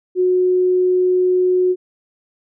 sine tone, 365.5 Hz, F#4, 21 cents flat, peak -12 dBFS, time 0.15-1.76 s, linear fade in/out 50 ms, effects none

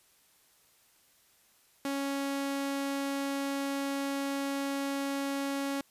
sawtooth tone, 277.2 Hz, C#4, in tune, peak -27 dBFS, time 1.85-5.81 s, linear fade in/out 2 ms, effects white hiss -65 dBFS RMS until 5.9 s + resampled to 32000 Hz

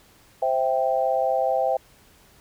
sine chord, C major, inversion none, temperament equal, 523.3 / 659.3 / 784 Hz, C5 / E5 / G5, 0 / 0 / 0 cents, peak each -24 dBFS, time 0.42-1.77 s, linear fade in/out 5 ms, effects pink hiss -55 dBFS RMS until 2.4 s

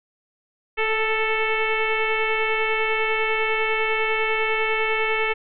sine tone with frequency modulation, 1321 Hz, E6, 3 cents sharp, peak -19 dBFS, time 0.77-5.34 s, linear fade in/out 20 ms, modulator 442 Hz, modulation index 3.1, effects none

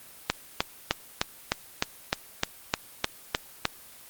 click train, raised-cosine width 0.2 ms, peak -4 dBFS, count 12, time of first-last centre 0.3-3.654 s, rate 3.28 Hz, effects white hiss -49 dBFS RMS until 4.09 s + Opus 24 kbps

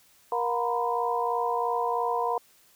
sine tone cluster, 471.9 / 717 / 946 / 1009 Hz, A#4 / F5 / A#5 / B5, +21 / +45 / +25 / +37 cents, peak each -30 dBFS, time 0.32-2.38 s, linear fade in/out 2 ms, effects white hiss -60 dBFS RMS until 2.75 s

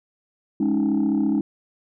sine chord, Ab suspended fourth, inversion none, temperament just, 207.7 / 276.9 / 311.5 Hz, Ab3 / Db4 / Eb4, 0 / -2 / +2 cents, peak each -21 dBFS, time 0.6-1.41 s, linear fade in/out 5 ms, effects tanh soft clip ceiling -14 dBFS

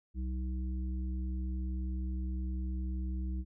harmonic tone, 63.6 Hz, C2, 48 cents flat, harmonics 1 / 3 / 5, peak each -33 / -43 / -47 dBFS, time 0.14-3.45 s, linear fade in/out 50 ms, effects none

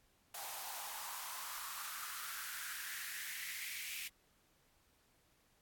white noise with high-pass filter sweep, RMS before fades -45 dBFS, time 0.34-4.08 s, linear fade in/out 5 ms, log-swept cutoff 740 to 2400 Hz, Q 4.6, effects pink hiss -73 dBFS RMS until 5.61 s + AAC 64 kbps

